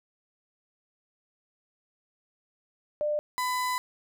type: tone pair in turn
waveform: sine / 35% pulse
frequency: 597 / 1001.7 Hz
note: D5 / B5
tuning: +28 / +24 cents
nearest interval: major sixth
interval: 896 cents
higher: second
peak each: -25 dBFS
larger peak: neither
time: 3.01-3.19 / 3.38-3.78 s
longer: second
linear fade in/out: 0 ms
effects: none